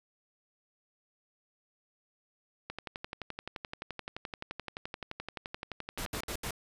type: click train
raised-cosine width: 0.3 ms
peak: -22 dBFS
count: 42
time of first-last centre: 2.7-6.234 s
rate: 11.6 Hz
type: noise bursts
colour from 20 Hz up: pink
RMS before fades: -37 dBFS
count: 4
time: 5.98-6.507 s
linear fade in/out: 0 ms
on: 74 ms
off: 77 ms
effects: resampled to 32000 Hz

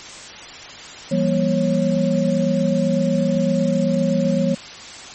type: tone cluster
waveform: sine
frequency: 170 / 197.9 / 239.9 / 546 Hz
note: F3 / G3 / A#3 / C#5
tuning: -46 / +17 / +50 / -26 cents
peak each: -21 dBFS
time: 1.11-4.55 s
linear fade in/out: 10 ms
effects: white hiss -36 dBFS RMS until 5.14 s + MP3 32 kbps

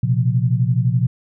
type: chord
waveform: sine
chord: Bb suspended second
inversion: none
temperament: equal with one note detuned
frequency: 118.99 / 130.81 / 174.61 Hz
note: Bb2 / C3 / F3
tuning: +36 / 0 / 0 cents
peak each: -17 / -18 / -23 dBFS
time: 0.03-1.07 s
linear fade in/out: 5 ms
effects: none

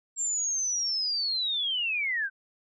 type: linear sweep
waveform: sine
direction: down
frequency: 7459 to 1508 Hz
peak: -26 dBFS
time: 0.16-2.3 s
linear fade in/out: 50 ms
effects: none

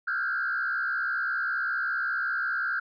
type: tone with frequency modulation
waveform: sine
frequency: 1492 Hz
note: F#6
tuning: 14 cents sharp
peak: -25 dBFS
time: 0.07-2.8 s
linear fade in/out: 10 ms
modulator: 65.2 Hz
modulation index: 2
effects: tanh soft clip ceiling -21 dBFS

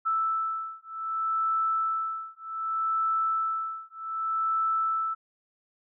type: beating tone pair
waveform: sine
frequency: 1318.5 / 1319.15 Hz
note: E6 / E6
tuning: 0 / +1 cents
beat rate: 0.65 Hz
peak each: -29 dBFS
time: 0.05-5.15 s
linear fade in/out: 20 ms
effects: none

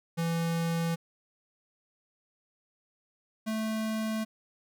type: tone pair in turn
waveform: square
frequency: 166.8 / 219.3 Hz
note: E3 / A3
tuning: +21 / -6 cents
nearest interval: perfect fourth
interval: 473 cents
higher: second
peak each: -28 / -30 dBFS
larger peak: first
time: 0.17-0.96 / 3.46-4.25 s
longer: neither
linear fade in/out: 20 ms
effects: none

